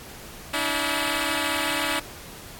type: tone pair together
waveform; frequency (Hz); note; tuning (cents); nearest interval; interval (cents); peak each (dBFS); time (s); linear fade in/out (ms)
5% pulse; 288.1 / 322.5; D4 / E4; -33 / -38; major second; 195; -15; 0.53-2; 10
effects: pink hiss -42 dBFS RMS until 2.59 s + AAC 64 kbps